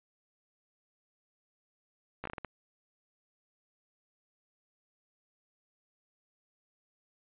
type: slowing click train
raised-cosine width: 0.5 ms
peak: -23 dBFS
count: 7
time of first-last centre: 2.24-2.447 s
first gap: 14 ms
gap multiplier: 1.36
effects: resampled to 8000 Hz